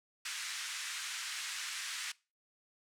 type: band-pass noise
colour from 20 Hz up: pink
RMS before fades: -41 dBFS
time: 0.25-2.12 s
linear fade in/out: 5 ms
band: 1500 to 9100 Hz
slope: 24 dB/octave
effects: noise-tail reverb RT60 0.3 s tail -22 dB re dry